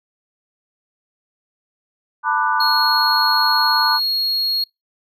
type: chord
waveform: sine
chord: B minor seventh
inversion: third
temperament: just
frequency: 889 / 987.8 / 1185.3 / 1481.6 Hz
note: A5 / B5 / D6 / F#6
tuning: +18 / 0 / +16 / +2 cents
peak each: -21 dBFS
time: 2.23-4 s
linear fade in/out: 50 ms
type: tone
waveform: triangle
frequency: 4300 Hz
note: C8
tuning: 47 cents sharp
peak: -16 dBFS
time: 2.6-4.64 s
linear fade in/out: 5 ms
effects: noise-tail reverb RT60 0.2 s tail -25 dB re dry